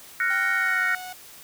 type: chord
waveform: sine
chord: Gb major seventh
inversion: third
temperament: equal with one note detuned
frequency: 1384.9 / 1480 / 1864.7 / 2217 Hz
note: F6 / Gb6 / Bb6 / Db7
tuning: -15 / 0 / 0 / 0 cents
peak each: -28 / -25 / -25 / -29 dBFS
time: 0.2-0.95 s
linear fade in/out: 2 ms
type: tone with pitch glide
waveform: sawtooth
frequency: 778 to 734.8 Hz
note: G5 to F#5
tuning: -13 to -12 cents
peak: -31 dBFS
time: 0.3-1.13 s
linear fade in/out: 5 ms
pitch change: -99 cents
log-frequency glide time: 0.54-0.85 s
effects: white hiss -46 dBFS RMS until 1.43 s